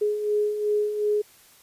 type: beating tone pair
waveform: sine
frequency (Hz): 416.6 / 419.3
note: G#4 / G#4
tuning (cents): +5 / +17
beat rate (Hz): 2.7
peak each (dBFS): -30 / -22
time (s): 0.01-1.22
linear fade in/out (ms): 10
effects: white hiss -54 dBFS RMS until 1.62 s + resampled to 32000 Hz